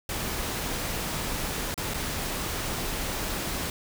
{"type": "noise with dropouts", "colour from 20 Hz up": "pink", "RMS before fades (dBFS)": -31, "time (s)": [0.09, 3.7], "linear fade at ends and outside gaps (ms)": 2, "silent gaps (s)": [[1.743, 1.777], [1.938, 1.942]], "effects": []}